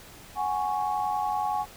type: chord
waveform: sine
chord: F# suspended second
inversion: none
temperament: equal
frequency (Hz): 740 / 830.6 / 1108.7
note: F#5 / G#5 / C#6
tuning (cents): 0 / 0 / 0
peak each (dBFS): -31 / -27 / -33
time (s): 0.35-1.66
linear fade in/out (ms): 50
effects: pink hiss -48 dBFS RMS until 1.76 s